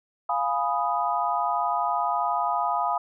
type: chord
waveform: sine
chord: F half-diminished seventh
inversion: none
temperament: equal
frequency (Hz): 698.5 / 830.6 / 987.8 / 1244.5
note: F5 / Ab5 / Cb6 / Eb6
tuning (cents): 0 / 0 / 0 / 0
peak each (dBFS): -28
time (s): 0.29-2.98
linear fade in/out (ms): 5
effects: none